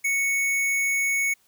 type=tone; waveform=square; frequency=2217 Hz; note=C#7; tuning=in tune; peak=-22 dBFS; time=0.04-1.34 s; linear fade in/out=10 ms; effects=white hiss -63 dBFS RMS until 1.47 s